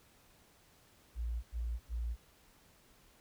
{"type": "tone bursts", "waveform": "sine", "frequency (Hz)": 58.2, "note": "A#1", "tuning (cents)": -2, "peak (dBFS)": -34, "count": 3, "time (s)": [1.15, 2.166], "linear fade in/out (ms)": 50, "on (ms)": 280, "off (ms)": 88, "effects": ["pink hiss -65 dBFS RMS until 3.2 s"]}